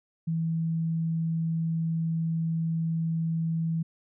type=tone; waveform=sine; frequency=163.5 Hz; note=E3; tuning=14 cents flat; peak=-25 dBFS; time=0.27-3.83 s; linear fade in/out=10 ms; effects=none

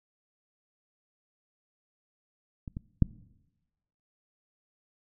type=clicks; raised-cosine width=5 ms; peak=-26 / -23 / -8 dBFS; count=3; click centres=2.678 / 2.769 / 3.023 s; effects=noise-tail reverb RT60 1.0 s tail -21 dB re dry

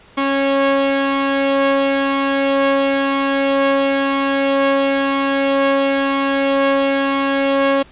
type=tone pair together; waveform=sawtooth; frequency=274.5 / 550 Hz; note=C#4 / C#5; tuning=-17 / -14 cents; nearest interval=octave; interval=1203 cents; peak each=-13 dBFS; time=0.17-7.83 s; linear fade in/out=10 ms; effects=pink hiss -46 dBFS RMS until 7.91 s + resampled to 8000 Hz

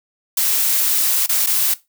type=noise with dropouts; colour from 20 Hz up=blue; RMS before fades=-17 dBFS; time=0.37-1.74 s; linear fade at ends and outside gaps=5 ms; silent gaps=1.263-1.291 / 1.463-1.47 s; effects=noise-tail reverb RT60 0.2 s tail -17 dB re dry

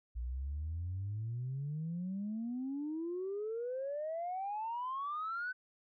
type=exponential sweep; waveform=sine; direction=up; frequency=57.3 to 1526 Hz; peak=-35 dBFS; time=0.15-5.53 s; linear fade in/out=20 ms; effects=tanh soft clip ceiling -32 dBFS

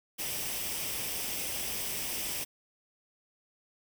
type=noise with comb filter; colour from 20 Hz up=white; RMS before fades=-35 dBFS; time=0.18-2.45 s; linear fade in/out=20 ms; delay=0.36 ms; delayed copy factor=+0.5; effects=none

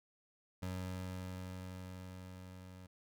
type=tone with level ramp; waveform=25% pulse; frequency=92.1 Hz; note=F#2; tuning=7 cents flat; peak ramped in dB=-35 to -48 dBFS; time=0.62-2.87 s; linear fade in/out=10 ms; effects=none

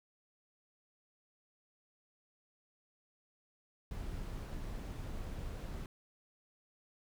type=noise; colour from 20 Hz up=brown; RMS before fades=-42 dBFS; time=3.91-5.86 s; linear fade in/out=2 ms; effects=none

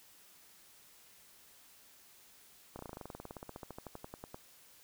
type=slowing click train; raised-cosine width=1 ms; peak=-30 dBFS; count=27; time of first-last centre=2.76-4.345 s; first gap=31 ms; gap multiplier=1.05; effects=white hiss -61 dBFS RMS until 4.83 s

